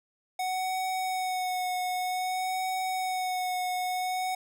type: tone with vibrato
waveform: square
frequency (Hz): 740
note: F#5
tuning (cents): 0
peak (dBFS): -29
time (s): 0.39-4.35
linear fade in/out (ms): 5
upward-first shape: sine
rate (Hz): 0.53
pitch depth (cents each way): 22
effects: none